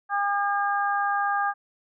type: harmonic tone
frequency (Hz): 403.9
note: G#4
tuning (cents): -48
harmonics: 2 / 3 / 4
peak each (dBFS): -25 / -27 / -28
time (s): 0.09-1.54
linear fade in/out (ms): 50
effects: none